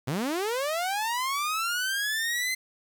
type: linear sweep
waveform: sawtooth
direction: up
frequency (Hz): 116.54 to 2072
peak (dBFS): -23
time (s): 0.07-2.55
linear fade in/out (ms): 10
effects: 9-bit